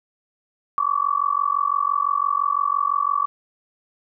sine tone with amplitude modulation, 1142 Hz, D6, 49 cents flat, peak -14 dBFS, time 0.78-3.26 s, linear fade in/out 0 ms, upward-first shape sine, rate 45.9 Hz, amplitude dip 100%, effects none

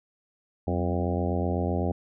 harmonic tone with a mistuned harmonic, 87.9 Hz, F2, 12 cents sharp, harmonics 1 / 2 / 3 / 4 / 5 / 6 / 7 / 8 / 9, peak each -28 / -31 / -33 / -34 / -35 / -36 / -36 / -37 / -38 dBFS, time 0.67-1.92 s, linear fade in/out 5 ms, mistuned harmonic 2, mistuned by +96 cents, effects none

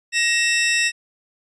sawtooth tone pair together, 1880.9 / 2660 Hz, A#6 / E7, +15 / +15 cents, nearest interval tritone, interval 600 cents, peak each -16 dBFS, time 0.12-0.92 s, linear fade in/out 50 ms, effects resampled to 22050 Hz

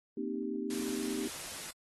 sine chord, C minor seventh, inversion third, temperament equal with one note detuned, 233.1 / 261.6 / 307.6 / 392 Hz, Bb3 / C4 / Eb4 / G4, 0 / 0 / -20 / 0 cents, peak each -39 dBFS, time 0.17-1.28 s, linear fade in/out 5 ms
white noise, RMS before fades -42 dBFS, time 0.7-1.71 s, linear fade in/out 5 ms
effects low-pass 12000 Hz 12 dB/octave + AAC 32 kbps

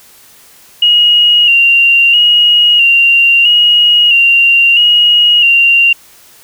sine tone with vibrato, 2828 Hz, F7, 21 cents sharp, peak -4 dBFS, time 0.82-5.93 s, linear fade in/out 5 ms, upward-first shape square, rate 0.76 Hz, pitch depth 36 cents each way, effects white hiss -41 dBFS RMS until 6.43 s

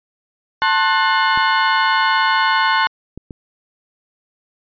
35% pulse chord, F# diminished, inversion first, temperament just, 888 / 1065.6 / 1480 Hz, A5 / C6 / F#6, +16 / +31 / 0 cents, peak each -16 dBFS, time 0.62-2.87 s, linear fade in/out 0 ms
clicks, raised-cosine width 3 ms, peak -19 dBFS, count 3, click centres 1.375 / 3.176 / 3.308 s
effects resampled to 11025 Hz

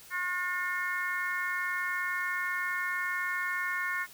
harmonic tone, 360 Hz, F#4, 47 cents flat, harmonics 3 / 4 / 5 / 6, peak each -37 / -35 / -33 / -37 dBFS, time 0.1-4.07 s, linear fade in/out 50 ms, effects white hiss -52 dBFS RMS until 4.13 s

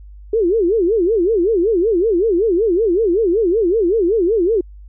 sine tone with vibrato, 394.7 Hz, G4, 12 cents sharp, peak -12 dBFS, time 0.33-4.61 s, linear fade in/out 5 ms, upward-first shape sine, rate 5.3 Hz, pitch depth 280 cents each way, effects added 50 Hz sine -35 dBFS peak until 4.88 s

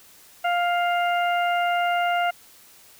harmonic tone, 701 Hz, F5, 6 cents sharp, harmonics 1 / 2 / 3 / 4, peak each -21 / -27 / -31 / -33 dBFS, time 0.44-2.31 s, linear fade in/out 10 ms, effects white hiss -51 dBFS RMS until 2.99 s

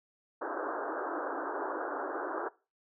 pink band-pass noise, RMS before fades -36 dBFS, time 0.41-2.49 s, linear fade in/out 10 ms, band 290 to 1600 Hz, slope 96 dB/octave, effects noise-tail reverb RT60 0.3 s tail -20 dB re dry

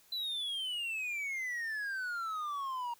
triangle exponential sweep, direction down, 4030 to 936 Hz, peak -33 dBFS, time 0.12-2.94 s, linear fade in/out 5 ms, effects white hiss -64 dBFS RMS until 2.99 s

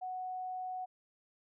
sine tone, 740 Hz, F#5, in tune, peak -37 dBFS, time 0.01-0.86 s, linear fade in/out 20 ms, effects none

